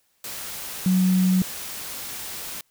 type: tone in noise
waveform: sine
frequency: 185 Hz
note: F#3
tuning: in tune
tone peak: -16 dBFS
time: 0.86-1.42 s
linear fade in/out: 2 ms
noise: white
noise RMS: -34 dBFS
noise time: 0.24-2.61 s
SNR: +15 dB
effects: white hiss -67 dBFS RMS until 2.7 s